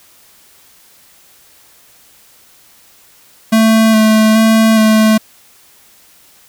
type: tone with vibrato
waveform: square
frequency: 220 Hz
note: A3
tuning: in tune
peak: -7 dBFS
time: 3.52-5.18 s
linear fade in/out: 10 ms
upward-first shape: square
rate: 1.2 Hz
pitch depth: 16 cents each way
effects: white hiss -46 dBFS RMS until 6.48 s